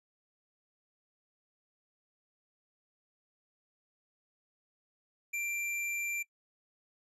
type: tone with hard clipping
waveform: sine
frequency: 2361 Hz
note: D7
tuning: 9 cents sharp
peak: -34 dBFS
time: 5.33-6.23 s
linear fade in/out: 10 ms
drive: 18 dB
effects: noise-tail reverb RT60 0.1 s tail -22 dB re dry + resampled to 32000 Hz